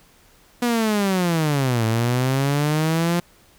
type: linear two-way sweep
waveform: sawtooth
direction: down then up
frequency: 245 to 110 to 175.1 Hz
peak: -14 dBFS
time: 0.62-3.2 s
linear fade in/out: 5 ms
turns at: 1.85 s
effects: pink hiss -54 dBFS RMS until 3.58 s